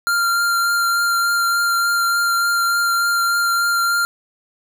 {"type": "tone with vibrato", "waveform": "square", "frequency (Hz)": 1389, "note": "F6", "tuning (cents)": -10, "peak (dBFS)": -16, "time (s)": [0.07, 4.05], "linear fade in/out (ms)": 0, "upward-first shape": "triangle", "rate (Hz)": 3.4, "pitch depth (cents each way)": 13, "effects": ["9-bit"]}